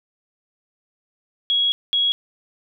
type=tone bursts at uneven times; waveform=sine; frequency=3322 Hz; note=G#7; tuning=in tune; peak=-16 dBFS; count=2; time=1.5-1.72 / 1.93-2.12 s; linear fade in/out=0 ms; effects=none